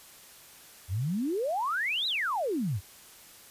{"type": "exponential two-way sweep", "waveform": "sine", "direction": "up then down", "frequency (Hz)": [82.41, 4086, 82.41], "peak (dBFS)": -27, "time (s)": [0.88, 2.81], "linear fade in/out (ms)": 50, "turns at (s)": 2.07, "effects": ["white hiss -52 dBFS RMS until 3.5 s", "resampled to 32000 Hz"]}